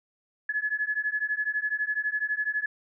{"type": "beating tone pair", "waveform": "sine", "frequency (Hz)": [1700, 1712], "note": ["G#6", "A6"], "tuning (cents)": [40, -48], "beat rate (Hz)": 12, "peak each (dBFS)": -29, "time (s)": [0.49, 2.66], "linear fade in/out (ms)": 5, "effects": []}